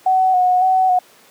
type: tone with vibrato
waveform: sine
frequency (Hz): 740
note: F#5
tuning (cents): 0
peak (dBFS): -11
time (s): 0.06-0.99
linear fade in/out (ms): 5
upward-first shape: square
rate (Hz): 1.8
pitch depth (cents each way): 25
effects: pink hiss -48 dBFS RMS until 1.3 s + high-pass 300 Hz 12 dB/octave